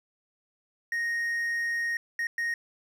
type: tone bursts at uneven times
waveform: triangle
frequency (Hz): 1864.7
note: A#6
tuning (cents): 0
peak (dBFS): -25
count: 3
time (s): 0.92-1.97 / 2.19-2.27 / 2.38-2.54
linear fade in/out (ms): 2
effects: none